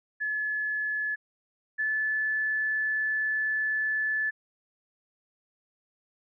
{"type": "tone pair in turn", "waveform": "sine", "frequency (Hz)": [1714, 1735.9], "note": ["A6", "A6"], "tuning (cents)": [-46, -24], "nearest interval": "unison", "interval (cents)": 22, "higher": "second", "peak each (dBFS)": [-27, -25], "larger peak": "second", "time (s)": [[0.2, 1.16], [1.78, 4.31]], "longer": "second", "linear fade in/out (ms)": 20, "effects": []}